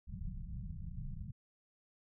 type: low-pass noise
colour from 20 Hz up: pink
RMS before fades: -43 dBFS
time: 0.07-1.32 s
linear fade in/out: 20 ms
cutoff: 200 Hz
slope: 96 dB/octave
effects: none